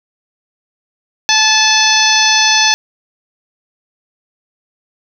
harmonic tone, 869 Hz, A5, 22 cents flat, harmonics 1 / 2 / 3 / 4 / 5 / 6 / 7, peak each -16 / -16 / -16 / -16 / -16 / -16 / -16 dBFS, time 1.29-2.74 s, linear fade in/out 0 ms, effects none

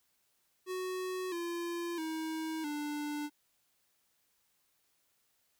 square tone with pitch steps, 370 / 343.2 / 318.4 / 295.4 Hz, F#4 / F4 / D#4 / D4, 0 / -30 / +40 / +10 cents, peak -36 dBFS, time 0.66-3.3 s, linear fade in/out 50 ms, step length 660 ms, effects white hiss -75 dBFS RMS until 5.59 s

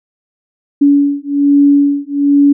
sine beating tone pair, 283.7 / 284.9 Hz, C#4 / C#4, +40 / +48 cents, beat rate 1.2 Hz, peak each -10 dBFS, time 0.81-2.53 s, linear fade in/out 10 ms, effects none

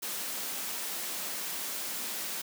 white high-pass noise, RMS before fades -36 dBFS, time 0.02-2.42 s, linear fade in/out 10 ms, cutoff 160 Hz, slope 96 dB/octave, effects none

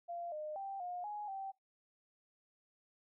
sine tone with pitch steps, 690 / 610 / 784 / 714 / 834 / 777 Hz, F5 / D#5 / G5 / F5 / G#5 / G5, -21 / -34 / 0 / +38 / +7 / -16 cents, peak -40 dBFS, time 0.08-1.52 s, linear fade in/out 20 ms, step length 240 ms, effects noise-tail reverb RT60 0.2 s tail -22 dB re dry

